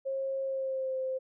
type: tone with pitch glide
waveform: sine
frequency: 538 to 522.4 Hz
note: C5 to C5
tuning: +48 to -3 cents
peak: -30 dBFS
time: 0.05-1.19 s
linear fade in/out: 20 ms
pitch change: -51 cents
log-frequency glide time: 0.43-0.97 s
effects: none